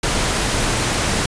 pink noise, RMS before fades -19 dBFS, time 0.03-1.26 s, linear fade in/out 5 ms, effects resampled to 22050 Hz

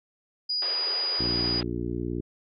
sine tone, 4908 Hz, D#8, 25 cents flat, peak -25 dBFS, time 0.49-1.61 s, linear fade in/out 10 ms
pink band-pass noise, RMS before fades -39 dBFS, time 0.62-1.63 s, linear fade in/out 2 ms, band 350 to 4200 Hz, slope 48 dB/octave
harmonic tone, 59.4 Hz, A#1, 33 cents sharp, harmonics 1 / 2 / 3 / 4 / 5 / 6 / 7, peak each -36 / -35 / -37 / -37 / -34 / -34 / -40 dBFS, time 1.19-2.21 s, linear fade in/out 10 ms
effects none

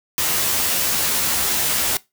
white noise with comb filter, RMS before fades -20 dBFS, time 0.18-1.97 s, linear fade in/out 0 ms, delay 13 ms, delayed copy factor +0.9, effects noise-tail reverb RT60 0.2 s tail -20 dB re dry

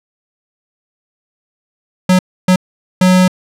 square tone bursts at uneven times, 184 Hz, F#3, 9 cents flat, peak -7 dBFS, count 3, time 2.09-2.19 / 2.48-2.56 / 3.01-3.28 s, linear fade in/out 5 ms, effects low-pass 11000 Hz 12 dB/octave

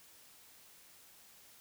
silence, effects white hiss -60 dBFS RMS until 1.6 s

